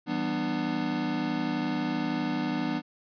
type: chord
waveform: square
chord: E minor seventh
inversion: none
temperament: equal with one note detuned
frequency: 164.81 / 196 / 246.9 / 299.3 Hz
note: E3 / G3 / B3 / D4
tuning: 0 / 0 / 0 / +33 cents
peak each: -37 / -36 / -32 / -32 dBFS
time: 0.06-2.82 s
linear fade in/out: 50 ms
effects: resampled to 11025 Hz